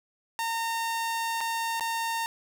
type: tone with dropouts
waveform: sawtooth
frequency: 915 Hz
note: A#5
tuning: 32 cents flat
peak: -24 dBFS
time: 0.39-2.26 s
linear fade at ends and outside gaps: 0 ms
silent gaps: 1.406-1.411 / 1.797-1.808 s
effects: none